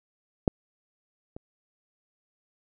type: clicks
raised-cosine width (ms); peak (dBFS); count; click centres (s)
2; -7 / -26; 2; 0.478 / 1.365
effects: none